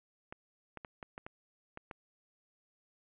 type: clicks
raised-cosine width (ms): 0.5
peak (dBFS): -28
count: 8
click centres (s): 0.325 / 0.773 / 0.848 / 1.028 / 1.179 / 1.265 / 1.774 / 1.912
effects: resampled to 8000 Hz + 9-bit